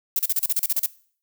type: noise bursts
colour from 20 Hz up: violet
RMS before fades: -21 dBFS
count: 11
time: 0.16-0.861 s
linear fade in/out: 2 ms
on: 31 ms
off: 36 ms
effects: noise-tail reverb RT60 0.5 s tail -20 dB re dry